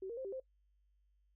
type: tone with pitch steps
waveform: sine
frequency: 380.6 / 466.4 / 525 / 391.2 / 523 Hz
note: F#4 / A#4 / C5 / G4 / C5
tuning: +49 / +1 / +6 / -4 / -1 cents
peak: -40 dBFS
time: 0.02-0.4 s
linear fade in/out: 5 ms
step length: 76 ms
effects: noise-tail reverb RT60 0.1 s tail -21 dB re dry + added 50 Hz sine -70 dBFS peak until 1.35 s